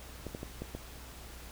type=clicks; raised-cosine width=2 ms; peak=-25 dBFS; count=5; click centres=0.267 / 0.349 / 0.431 / 0.62 / 0.75 s; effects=added 60 Hz sine -49 dBFS peak until 1.51 s + pink hiss -50 dBFS RMS until 1.51 s